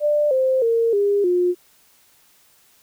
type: tone with pitch steps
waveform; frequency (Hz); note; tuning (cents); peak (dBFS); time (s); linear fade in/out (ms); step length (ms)
sine; 593 / 522.2 / 459.9 / 405 / 356.7; D5 / C5 / A#4 / G#4 / F4; +17 / -3 / -23 / -43 / +37; -15; 0-1.55; 50; 310
effects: white hiss -56 dBFS RMS until 2.82 s